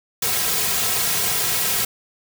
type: noise with comb filter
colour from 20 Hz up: white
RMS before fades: -21 dBFS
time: 0.22-1.85 s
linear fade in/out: 5 ms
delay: 3.4 ms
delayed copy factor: -0.9
effects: none